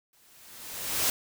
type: noise with exponential growth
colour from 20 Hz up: white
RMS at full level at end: -24 dBFS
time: 0.13-1.1 s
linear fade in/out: 2 ms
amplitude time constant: 210 ms
effects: none